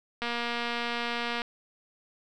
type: click train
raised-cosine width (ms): 0.3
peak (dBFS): -16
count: 285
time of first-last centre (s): 0.22-1.418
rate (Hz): 237
effects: none